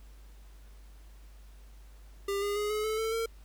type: tone with pitch steps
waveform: square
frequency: 398.8 / 407.7 / 416.7 / 425.9 / 435.4 / 445.1 / 454.9 Hz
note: G4 / G#4 / G#4 / G#4 / A4 / A4 / A#4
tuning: +30 / -32 / +6 / +44 / -18 / +20 / -42 cents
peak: -30 dBFS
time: 2.28-3.26 s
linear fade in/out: 5 ms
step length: 140 ms
effects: added 50 Hz sine -49 dBFS peak until 3.44 s + pink hiss -63 dBFS RMS until 3.44 s